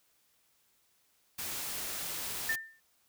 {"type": "noise", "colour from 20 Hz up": "white", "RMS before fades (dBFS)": -38, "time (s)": [1.38, 2.56], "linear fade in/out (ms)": 10}
{"type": "tone with exponential decay", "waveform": "sine", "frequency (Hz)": 1794, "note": "A6", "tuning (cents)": 33, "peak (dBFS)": -26, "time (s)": [2.49, 2.8], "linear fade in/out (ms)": 5, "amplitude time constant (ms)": 66}
{"effects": ["white hiss -71 dBFS RMS until 3.08 s"]}